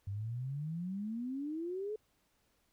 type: exponential sweep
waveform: sine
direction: up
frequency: 96 to 437.9 Hz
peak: -36 dBFS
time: 0.07-1.96 s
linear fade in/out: 5 ms
effects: pink hiss -75 dBFS RMS until 2.72 s